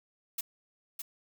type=noise with echo; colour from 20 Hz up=blue; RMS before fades=-34 dBFS; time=0.38-0.41 s; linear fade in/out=5 ms; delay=610 ms; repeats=1; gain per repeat=-5 dB; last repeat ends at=1.02 s; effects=none